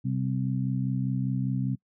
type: harmonic tone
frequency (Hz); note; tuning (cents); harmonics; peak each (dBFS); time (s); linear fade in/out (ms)
65; C2; -11; 2 / 3 / 4; -27 / -31 / -33; 0.04-1.76; 20
effects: noise-tail reverb RT60 0.1 s tail -24 dB re dry